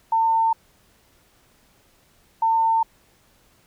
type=tone pair in turn; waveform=sine; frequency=902 / 902 Hz; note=A5 / A5; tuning=+43 / +43 cents; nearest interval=unison; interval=0 cents; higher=neither; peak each=-16 dBFS; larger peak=neither; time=0.12-0.53 / 2.42-2.83 s; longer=neither; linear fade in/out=5 ms; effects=pink hiss -59 dBFS RMS until 3.66 s